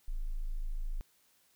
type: tone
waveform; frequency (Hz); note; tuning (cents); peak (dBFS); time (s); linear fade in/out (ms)
sine; 27.01; A0; -31; -32; 0.08-1.01; 0
effects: white hiss -69 dBFS RMS until 1.55 s